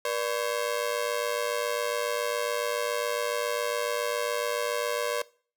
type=ring-modulated tone; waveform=sawtooth; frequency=535 Hz; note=C5; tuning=38 cents sharp; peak=-20 dBFS; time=0.05-5.22 s; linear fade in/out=2 ms; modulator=53.6 Hz; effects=noise-tail reverb RT60 0.4 s tail -20 dB re dry